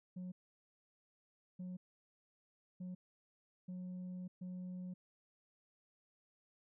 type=tone bursts at uneven times; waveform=sine; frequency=181.9 Hz; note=F#3; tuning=29 cents flat; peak=-40 dBFS; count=5; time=0.16-0.32 / 1.59-1.77 / 2.8-2.95 / 3.68-4.28 / 4.41-4.94 s; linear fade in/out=10 ms; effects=tanh soft clip ceiling -42 dBFS